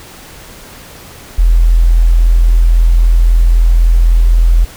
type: tone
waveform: sine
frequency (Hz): 41.88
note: E1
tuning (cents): +28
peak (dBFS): -4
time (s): 1.38-4.65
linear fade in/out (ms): 10
effects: pink hiss -34 dBFS RMS until 4.76 s